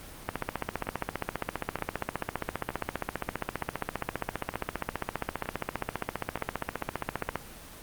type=two click trains; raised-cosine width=0.5 ms; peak=-13 / -20 dBFS; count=107 / 8; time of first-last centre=0.29-7.357 / 0.87-7.292 s; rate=15 / 1.09 Hz; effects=pink hiss -46 dBFS RMS until 7.82 s + Opus 24 kbps